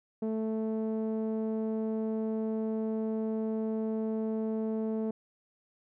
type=tone with low-pass filter; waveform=sawtooth; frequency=220 Hz; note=A3; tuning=in tune; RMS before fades=-32 dBFS; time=0.22-5.11 s; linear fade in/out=5 ms; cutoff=500 Hz; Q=1.4; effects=none